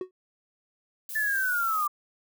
triangle tone with exponential decay, 370 Hz, F#4, in tune, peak -24 dBFS, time 0.01-0.11 s, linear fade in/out 2 ms, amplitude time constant 20 ms
violet noise, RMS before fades -37 dBFS, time 1.09-1.87 s, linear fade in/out 2 ms
sine linear sweep, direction down, 1763 to 1174 Hz, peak -24 dBFS, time 1.15-1.88 s, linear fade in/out 10 ms
effects none

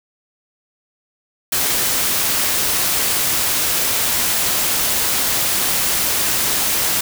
white noise, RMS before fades -18 dBFS, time 1.52-7.01 s, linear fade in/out 5 ms, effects none

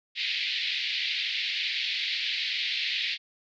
white band-pass noise, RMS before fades -30 dBFS, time 0.15-3.18 s, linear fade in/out 50 ms, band 2000 to 4300 Hz, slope 48 dB/octave, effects none

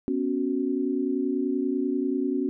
sine chord, B suspended second, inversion none, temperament equal, 246.9 / 277.2 / 370 Hz, B3 / C#4 / F#4, 0 / 0 / 0 cents, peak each -29 / -26 / -29 dBFS, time 0.08-2.49 s, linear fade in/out 0 ms, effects none

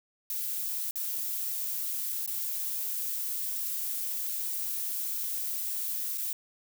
violet noise with dropouts, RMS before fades -33 dBFS, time 0.3-6.33 s, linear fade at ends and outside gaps 1 ms, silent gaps 0.91-0.957 / 2.262-2.276 / 6.175-6.18 s, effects none

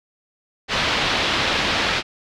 white low-pass noise, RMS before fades -21 dBFS, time 0.68-2.03 s, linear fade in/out 50 ms, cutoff 4000 Hz, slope 24 dB/octave, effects none

